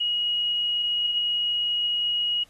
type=tone; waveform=sine; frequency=2895 Hz; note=F#7; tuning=38 cents flat; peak=-22 dBFS; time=0-2.44 s; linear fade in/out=10 ms; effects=pink hiss -59 dBFS RMS until 2.49 s + AAC 32 kbps